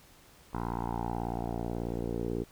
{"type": "tone with low-pass filter sweep", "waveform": "10% pulse", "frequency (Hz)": 58.27, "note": "A#1", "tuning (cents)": 0, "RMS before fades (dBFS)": -34, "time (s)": [0.53, 2.44], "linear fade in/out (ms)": 10, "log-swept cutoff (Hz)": [1100, 430], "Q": 4, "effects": ["pink hiss -58 dBFS RMS until 2.51 s"]}